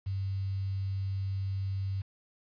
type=tone with quantisation; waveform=sine; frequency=96.9 Hz; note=G2; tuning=20 cents flat; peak=-30 dBFS; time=0.06-2.02 s; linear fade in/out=10 ms; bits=9; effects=resampled to 11025 Hz